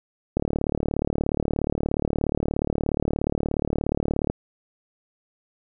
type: click train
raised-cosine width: 2 ms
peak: -10 dBFS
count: 146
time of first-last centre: 0.37-4.3 s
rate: 36.9 Hz
effects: none